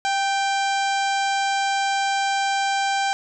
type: harmonic tone with a mistuned harmonic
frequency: 790 Hz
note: G5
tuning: 13 cents sharp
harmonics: 1 / 2 / 3 / 4 / 5 / 6 / 7 / 8 / 9 / 10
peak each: -21 / -27 / -31 / -33 / -35 / -37 / -38 / -39 / -40 / -41 dBFS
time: 0.05-3.13 s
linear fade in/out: 0 ms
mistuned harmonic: 2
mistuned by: -35 cents
effects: none